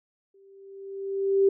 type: tone with exponential growth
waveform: sine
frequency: 391.6 Hz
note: G4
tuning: 2 cents flat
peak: -15 dBFS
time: 0.34-1.49 s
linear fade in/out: 5 ms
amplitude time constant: 250 ms
effects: none